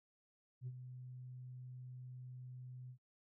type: tone with ADSR envelope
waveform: sine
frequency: 126.3 Hz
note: B2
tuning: 39 cents sharp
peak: -39 dBFS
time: 0.61-2.98 s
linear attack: 60 ms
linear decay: 46 ms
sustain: -9 dB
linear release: 82 ms
effects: noise-tail reverb RT60 0.1 s tail -26 dB re dry + tanh soft clip ceiling -39 dBFS